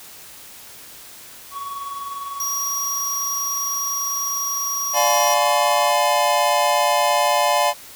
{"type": "tone with tremolo", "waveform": "triangle", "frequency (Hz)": 1120, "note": "C#6", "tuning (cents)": 18, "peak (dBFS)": -24, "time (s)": [1.51, 5.93], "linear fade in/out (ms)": 50, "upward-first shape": "sine", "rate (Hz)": 20, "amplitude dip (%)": 45}
{"type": "tone", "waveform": "sawtooth", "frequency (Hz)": 5710, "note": "F8", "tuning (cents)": 37, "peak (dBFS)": -20, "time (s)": [2.4, 5.34], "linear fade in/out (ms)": 2}
{"type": "chord", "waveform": "square", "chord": "D diminished seventh", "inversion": "none", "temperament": "just", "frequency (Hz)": [587.3, 704.8, 845.8, 1014.9], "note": ["D5", "F5", "Ab5", "Cb6"], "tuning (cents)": [0, 16, 31, 47], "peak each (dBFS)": -22, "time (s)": [4.93, 7.74], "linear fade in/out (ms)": 50}
{"effects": ["white hiss -41 dBFS RMS until 7.95 s"]}